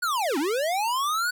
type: linear two-way sweep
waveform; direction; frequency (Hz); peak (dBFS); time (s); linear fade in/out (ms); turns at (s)
square; down then up; 1499 to 259.3 to 1499; -24; 0.02-1.31; 10; 0.38
effects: 10-bit

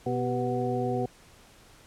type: harmonic tone with a mistuned harmonic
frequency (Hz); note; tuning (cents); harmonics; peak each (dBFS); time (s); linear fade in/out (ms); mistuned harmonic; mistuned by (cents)
123.47; B2; 0; 1 / 2 / 3 / 4 / 6; -32 / -32 / -32 / -32 / -33; 0.06-1.06; 5; 3; +67
effects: pink hiss -55 dBFS RMS until 1.86 s + low-pass 11000 Hz 12 dB/octave

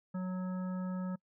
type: harmonic tone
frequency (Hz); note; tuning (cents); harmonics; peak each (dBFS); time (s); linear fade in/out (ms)
184.3; F#3; -7; 1 / 3 / 5 / 7 / 9; -34 / -47 / -52 / -51 / -58; 0.14-1.16; 10
effects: noise-tail reverb RT60 0.1 s tail -26 dB re dry

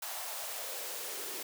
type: noise with high-pass filter sweep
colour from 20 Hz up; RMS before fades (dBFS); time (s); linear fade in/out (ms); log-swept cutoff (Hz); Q
white; -40; 0.02-1.43; 5; 810 to 340; 3.2
effects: none

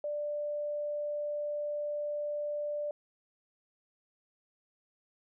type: tone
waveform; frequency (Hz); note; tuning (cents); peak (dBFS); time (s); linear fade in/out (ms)
sine; 590; D5; +8; -32; 0.04-2.91; 2
effects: none

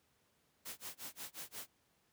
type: noise with tremolo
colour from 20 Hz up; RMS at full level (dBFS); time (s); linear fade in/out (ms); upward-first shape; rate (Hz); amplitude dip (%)
white; -45; 0.65-1.69; 10; sine; 5.6; 100
effects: pink hiss -75 dBFS RMS until 2.12 s + high-pass 80 Hz 12 dB/octave

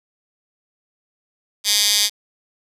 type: tone with high-pass filter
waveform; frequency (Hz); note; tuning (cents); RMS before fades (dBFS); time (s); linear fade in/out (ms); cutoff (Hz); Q
15% pulse; 206.7; G#3; -8; -17; 1.64-2.1; 50; 4200; 2
effects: resampled to 32000 Hz + 7-bit

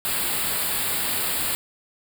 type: band-stop noise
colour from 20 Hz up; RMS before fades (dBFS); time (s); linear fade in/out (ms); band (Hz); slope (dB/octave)
white; -25; 0.05-1.55; 0; 4900 to 7400; 96
effects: none

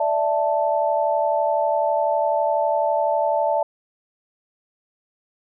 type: chord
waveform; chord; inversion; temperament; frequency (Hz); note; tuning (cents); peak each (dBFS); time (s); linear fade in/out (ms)
sine; D suspended second; none; equal; 587.3 / 659.3 / 880; D5 / E5 / A5; 0 / 0 / 0; -22; 0-3.63; 5
effects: none

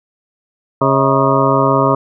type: harmonic tone with a mistuned harmonic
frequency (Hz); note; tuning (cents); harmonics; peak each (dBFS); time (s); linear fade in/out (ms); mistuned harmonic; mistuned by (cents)
136.5; C#3; -26; 1 / 2 / 3 / 4 / 5 / 7 / 8 / 9; -18 / -18 / -18 / -18 / -18 / -18 / -18 / -18; 0.81-1.95; 5; 5; -93
effects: none

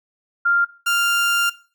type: tone pair in turn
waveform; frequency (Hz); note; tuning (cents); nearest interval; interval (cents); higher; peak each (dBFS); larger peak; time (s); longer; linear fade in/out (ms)
sine / 30% pulse; 1395 / 1395; F6 / F6; -2 / -2; unison; 0; neither; -14; neither; 0.45-0.65 / 0.86-1.5; second; 10
effects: noise-tail reverb RT60 0.4 s tail -19 dB re dry

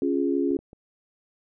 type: chord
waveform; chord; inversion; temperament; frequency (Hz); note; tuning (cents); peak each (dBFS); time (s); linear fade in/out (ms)
sine; Db major; none; equal; 277.2 / 349.2 / 415.3; Db4 / F4 / Ab4; 0 / 0 / 0; -24 / -26 / -28; 0.02-0.57; 2
type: clicks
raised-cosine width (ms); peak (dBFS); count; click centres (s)
2; -32; 3; 0.511 / 0.59 / 0.731
effects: none

